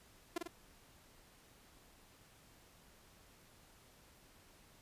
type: tone with echo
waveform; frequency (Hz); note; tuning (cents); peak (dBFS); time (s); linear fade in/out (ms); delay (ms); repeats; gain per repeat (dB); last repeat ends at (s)
sawtooth; 342.7; F4; -33; -31; 0.36-0.38; 5; 48; 2; -4; 0.476
effects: pink hiss -64 dBFS RMS until 4.81 s + resampled to 32000 Hz